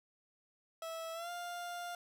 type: tone with pitch glide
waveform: 30% pulse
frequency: 654 to 700.9 Hz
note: E5 to F5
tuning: -14 to +6 cents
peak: -38 dBFS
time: 0.82-1.95 s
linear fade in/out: 2 ms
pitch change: +120 cents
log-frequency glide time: 1.13-1.3 s
effects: none